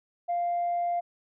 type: tone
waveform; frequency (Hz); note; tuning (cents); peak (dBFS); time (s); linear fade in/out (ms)
sine; 697; F5; -4; -24; 0.28-1.01; 20
effects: tanh soft clip ceiling -22 dBFS